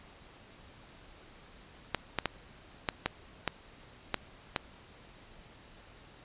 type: clicks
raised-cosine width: 0.3 ms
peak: -12 dBFS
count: 8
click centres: 1.947 / 2.187 / 2.257 / 2.888 / 3.06 / 3.477 / 4.143 / 4.562 s
effects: pink hiss -55 dBFS RMS until 6.24 s + resampled to 8000 Hz